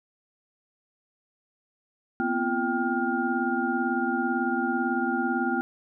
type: tone cluster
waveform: sine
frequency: 238.7 / 256.7 / 342.8 / 786 / 1415 Hz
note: A#3 / C4 / F4 / G5 / F6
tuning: +41 / -33 / -32 / +4 / +22 cents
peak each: -30 dBFS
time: 2.2-5.61 s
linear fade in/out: 0 ms
effects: none